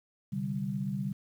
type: chord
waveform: sine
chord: C suspended second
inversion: none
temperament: equal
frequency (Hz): 130.81 / 146.83 / 196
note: C3 / D3 / G3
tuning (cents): 0 / 0 / 0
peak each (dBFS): -37 / -36 / -33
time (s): 0.32-1.13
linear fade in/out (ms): 10
effects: 10-bit